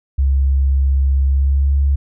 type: tone with pitch glide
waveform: sine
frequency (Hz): 67.9 to 69.69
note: C#2 to C#2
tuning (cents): -35 to +10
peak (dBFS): -11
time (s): 0.18-1.96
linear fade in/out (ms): 10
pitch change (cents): +45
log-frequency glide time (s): 1.26-1.74
effects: none